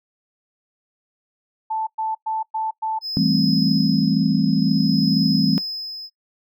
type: tone bursts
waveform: sine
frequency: 880 Hz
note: A5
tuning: in tune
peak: -21 dBFS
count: 5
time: 1.7-2.99 s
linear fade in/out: 10 ms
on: 170 ms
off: 110 ms
type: tone with tremolo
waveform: triangle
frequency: 5100 Hz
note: D#8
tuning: 42 cents sharp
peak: -21 dBFS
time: 3.01-6.1 s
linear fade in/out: 50 ms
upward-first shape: sine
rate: 0.55 Hz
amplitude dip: 70%
type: chord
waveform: sine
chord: A minor seventh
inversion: second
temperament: just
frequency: 165 / 198 / 220 / 264 Hz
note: E3 / G3 / A3 / C4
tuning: +2 / +18 / 0 / +16 cents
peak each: -21 dBFS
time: 3.17-5.58 s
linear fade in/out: 0 ms
effects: noise-tail reverb RT60 0.1 s tail -20 dB re dry